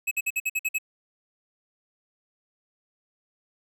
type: tone bursts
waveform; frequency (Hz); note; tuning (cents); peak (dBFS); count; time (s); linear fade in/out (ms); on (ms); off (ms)
square; 2571; E7; -44; -24; 8; 0.07-0.785; 10; 43; 53
effects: none